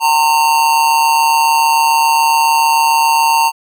square tone with amplitude modulation, 914 Hz, A#5, 34 cents flat, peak -7 dBFS, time 0-3.52 s, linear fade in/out 50 ms, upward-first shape sine, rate 147 Hz, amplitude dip 60%, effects none

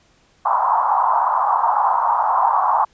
pink band-pass noise, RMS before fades -17 dBFS, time 0.45-2.85 s, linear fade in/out 10 ms, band 800 to 1100 Hz, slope 48 dB/octave, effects pink hiss -57 dBFS RMS until 2.93 s + resampled to 16000 Hz

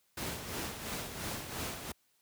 pink noise with tremolo, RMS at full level -37 dBFS, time 0.17-1.92 s, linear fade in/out 5 ms, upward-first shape sine, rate 2.9 Hz, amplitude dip 55%, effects white hiss -73 dBFS RMS until 2.21 s + high-pass 60 Hz 12 dB/octave

